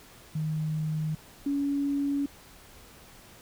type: tone pair in turn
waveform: sine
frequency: 155.56 / 282.2 Hz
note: D#3 / C#4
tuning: 0 / +31 cents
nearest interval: minor seventh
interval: 1031 cents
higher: second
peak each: -27 / -25 dBFS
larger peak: second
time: 0.35-1.15 / 1.46-2.26 s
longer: neither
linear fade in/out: 5 ms
effects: pink hiss -52 dBFS RMS until 3.41 s